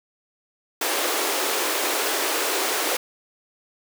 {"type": "high-pass noise", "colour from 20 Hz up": "pink", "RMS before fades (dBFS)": -24, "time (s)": [0.81, 2.97], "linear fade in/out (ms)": 5, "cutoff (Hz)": 310, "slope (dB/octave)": 48, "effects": []}